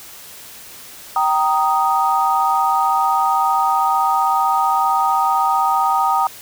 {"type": "chord", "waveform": "sine", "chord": "Eb major", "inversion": "first", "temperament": "just", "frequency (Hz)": [777.8, 933.4, 1244.5], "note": ["G5", "Bb5", "Eb6"], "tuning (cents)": [-14, 2, 0], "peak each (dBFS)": -18, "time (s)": [1.16, 6.27], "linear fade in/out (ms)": 2, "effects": ["white hiss -38 dBFS RMS until 6.41 s"]}